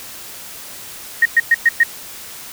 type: tone bursts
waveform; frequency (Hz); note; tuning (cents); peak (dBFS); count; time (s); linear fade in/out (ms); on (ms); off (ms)
sine; 1864.7; A#6; 0; -7; 5; 1.22-1.835; 5; 35; 110
effects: white hiss -34 dBFS RMS until 2.52 s